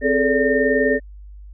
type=tone cluster; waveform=sine; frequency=260.1 / 422.1 / 441.9 / 577 / 1821 Hz; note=C4 / G#4 / A4 / D5 / A#6; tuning=-10 / +28 / +7 / -31 / -41 cents; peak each=-21 dBFS; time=0.01-1 s; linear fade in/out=50 ms; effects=added 50 Hz sine -36 dBFS peak until 1.53 s